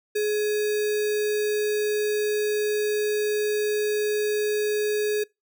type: tone with sample-and-hold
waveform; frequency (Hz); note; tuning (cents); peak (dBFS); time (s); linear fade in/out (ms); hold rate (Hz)
sine; 421.4; G#4; +25; -21; 0.15-5.24; 10; 2100
effects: noise-tail reverb RT60 0.2 s tail -24 dB re dry